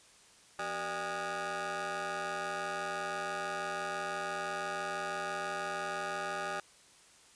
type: ring-modulated tone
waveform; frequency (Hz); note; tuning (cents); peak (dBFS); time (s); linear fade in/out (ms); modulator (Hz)
20% pulse; 212.6; G#3; +41; -27; 0.59-6.6; 2; 1020
effects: white hiss -60 dBFS RMS until 7.35 s + resampled to 22050 Hz